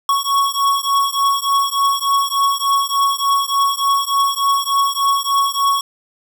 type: beating tone pair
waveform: square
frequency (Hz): 1108.7 / 1112.1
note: C#6 / C#6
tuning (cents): 0 / +5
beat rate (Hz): 3.4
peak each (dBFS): -18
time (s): 0.09-5.81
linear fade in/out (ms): 2
effects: none